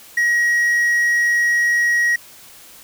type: tone with quantisation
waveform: triangle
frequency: 1899 Hz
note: A#6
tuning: 32 cents sharp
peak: -12 dBFS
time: 0.17-2.16 s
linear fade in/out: 5 ms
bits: 7
effects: white hiss -43 dBFS RMS until 2.83 s